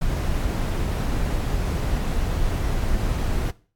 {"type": "noise", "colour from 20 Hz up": "brown", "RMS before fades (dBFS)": -23, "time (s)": [0.01, 3.51], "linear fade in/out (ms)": 10, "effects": ["noise-tail reverb RT60 0.4 s tail -19 dB re dry", "AAC 64 kbps"]}